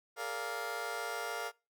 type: chord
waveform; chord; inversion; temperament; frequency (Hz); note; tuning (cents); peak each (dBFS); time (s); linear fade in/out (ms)
20% pulse; Bb dominant seventh; third; just; 419.5 / 466.2 / 582.7 / 699.2; Ab4 / Bb4 / D5 / F5; +17 / 0 / -14 / +2; -40 / -37 / -40 / -36; 0.16-1.52; 50
effects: noise-tail reverb RT60 0.3 s tail -24 dB re dry